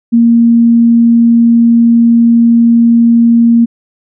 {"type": "tone", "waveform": "sine", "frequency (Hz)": 233.1, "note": "A#3", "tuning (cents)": 0, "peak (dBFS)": -3, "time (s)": [0.12, 3.66], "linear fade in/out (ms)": 20, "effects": []}